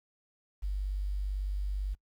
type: tone with quantisation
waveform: sine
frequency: 49 Hz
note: G1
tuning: in tune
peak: -30 dBFS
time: 0.62-1.95 s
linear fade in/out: 20 ms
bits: 10
effects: noise-tail reverb RT60 0.1 s tail -23 dB re dry